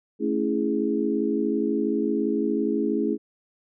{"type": "chord", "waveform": "sine", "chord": "A major seventh", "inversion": "none", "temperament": "equal", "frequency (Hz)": [220, 277.2, 329.6, 415.3], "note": ["A3", "C#4", "E4", "G#4"], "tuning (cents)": [0, 0, 0, 0], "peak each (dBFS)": -27, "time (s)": [0.19, 3.18], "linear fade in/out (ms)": 50, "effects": []}